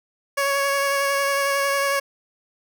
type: tone with vibrato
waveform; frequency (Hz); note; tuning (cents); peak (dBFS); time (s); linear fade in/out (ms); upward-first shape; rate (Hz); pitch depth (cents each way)
15% pulse; 557; C#5; +8; -13; 0.37-2; 10; sine; 11; 14
effects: none